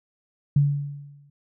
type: tone with exponential decay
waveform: sine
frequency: 143.1 Hz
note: D3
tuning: 45 cents flat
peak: -13 dBFS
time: 0.56-1.3 s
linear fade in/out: 5 ms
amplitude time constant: 160 ms
effects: none